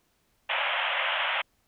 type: band-pass noise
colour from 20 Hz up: white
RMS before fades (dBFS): -28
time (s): 0.49-1.42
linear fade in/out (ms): 10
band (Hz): 540 to 3300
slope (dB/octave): 96
effects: pink hiss -70 dBFS RMS until 1.67 s